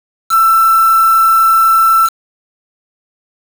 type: tone with quantisation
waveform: sine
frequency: 1336 Hz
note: E6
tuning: 23 cents sharp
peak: -6 dBFS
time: 0.29-2.1 s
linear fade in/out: 50 ms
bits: 3
effects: none

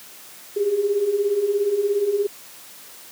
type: beating tone pair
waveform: sine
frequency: 392 / 409 Hz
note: G4 / G#4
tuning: 0 / -26 cents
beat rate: 17 Hz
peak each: -25 / -19 dBFS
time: 0.56-2.27 s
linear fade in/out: 10 ms
effects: white hiss -43 dBFS RMS until 3.11 s + high-pass 150 Hz 12 dB/octave

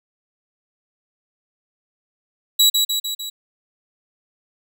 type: tone with echo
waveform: sawtooth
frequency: 3900 Hz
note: B7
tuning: 23 cents flat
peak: -8 dBFS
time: 2.59-2.7 s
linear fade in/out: 10 ms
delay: 150 ms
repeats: 4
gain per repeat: -4 dB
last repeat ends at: 3.3 s
effects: none

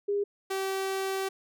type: tone pair in turn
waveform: sine / sawtooth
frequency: 405.6 / 385.4 Hz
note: G#4 / G4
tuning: -41 / -29 cents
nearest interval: minor second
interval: 88 cents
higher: first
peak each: -25 dBFS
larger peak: neither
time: 0.08-0.24 / 0.5-1.29 s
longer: second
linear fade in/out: 10 ms
effects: none

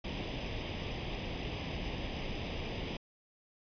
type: noise with comb filter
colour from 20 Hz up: pink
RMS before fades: -38 dBFS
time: 0.04-2.97 s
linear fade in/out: 5 ms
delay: 0.35 ms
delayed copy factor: +0.75
effects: resampled to 11025 Hz

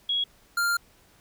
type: tone pair in turn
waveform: sine / square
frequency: 3322 / 1396.7 Hz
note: G#7 / F6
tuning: 0 / 0 cents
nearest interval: octave + minor third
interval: 1500 cents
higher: first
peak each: -23 dBFS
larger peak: neither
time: 0.09-0.24 / 0.57-0.77 s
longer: second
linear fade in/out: 5 ms
effects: pink hiss -59 dBFS RMS until 1.2 s

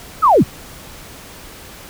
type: linear sweep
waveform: sine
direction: down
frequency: 1360 to 61.2 Hz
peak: -7 dBFS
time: 0.22-0.44 s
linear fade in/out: 20 ms
effects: pink hiss -37 dBFS RMS until 1.89 s

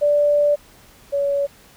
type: tone pair in turn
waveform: sine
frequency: 585 / 564.2 Hz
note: D5 / C#5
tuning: -7 / +30 cents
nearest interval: minor second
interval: 63 cents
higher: first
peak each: -13 / -17 dBFS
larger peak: first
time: 0.01-0.56 / 1.12-1.47 s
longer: first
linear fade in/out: 20 ms
effects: pink hiss -49 dBFS RMS until 1.76 s

